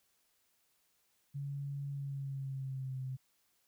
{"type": "tone with pitch glide", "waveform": "sine", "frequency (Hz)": [140.8, 130.61], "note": ["C#3", "C3"], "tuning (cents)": [27, -3], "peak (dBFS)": -37, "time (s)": [1.34, 3.17], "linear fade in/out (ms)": 20, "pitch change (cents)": -130, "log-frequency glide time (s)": [1.91, 2.99], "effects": ["white hiss -75 dBFS RMS until 3.67 s"]}